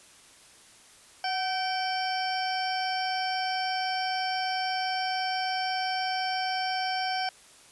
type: harmonic tone with a mistuned harmonic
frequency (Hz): 771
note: G5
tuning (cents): -29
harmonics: 1 / 2 / 3 / 4 / 6 / 7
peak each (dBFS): -29 / -35 / -38 / -39 / -39 / -36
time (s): 1.24-7.29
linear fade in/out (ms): 2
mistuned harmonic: 1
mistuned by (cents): -57
effects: white hiss -54 dBFS RMS until 7.71 s + resampled to 24000 Hz